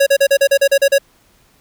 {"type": "tone bursts", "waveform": "square", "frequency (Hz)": 554.4, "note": "C#5", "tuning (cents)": 0, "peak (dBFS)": -9, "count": 10, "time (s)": [0, 0.984], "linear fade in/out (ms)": 10, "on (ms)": 66, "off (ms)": 36, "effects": ["pink hiss -54 dBFS RMS until 1.6 s"]}